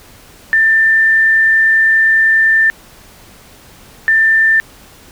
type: tone pair in turn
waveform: sine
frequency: 1785 / 1785 Hz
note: A6 / A6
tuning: +24 / +24 cents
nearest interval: unison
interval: 0 cents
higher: neither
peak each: -7 dBFS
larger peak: neither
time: 0.53-2.7 / 4.08-4.6 s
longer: first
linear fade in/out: 0 ms
effects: pink hiss -41 dBFS RMS until 5.11 s